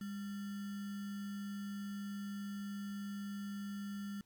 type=tone with sample-and-hold; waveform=sine; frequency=201.7 Hz; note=G3; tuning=50 cents sharp; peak=-40 dBFS; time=0.01-4.21 s; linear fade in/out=2 ms; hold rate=1575 Hz; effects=pink hiss -75 dBFS RMS until 4.25 s